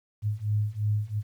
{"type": "beating tone pair", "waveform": "sine", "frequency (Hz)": [103.83, 106.73], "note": ["G#2", "G#2"], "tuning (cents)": [0, 48], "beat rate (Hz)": 2.9, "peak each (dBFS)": [-28, -27], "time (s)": [0.22, 1.23], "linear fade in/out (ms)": 50, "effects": ["10-bit"]}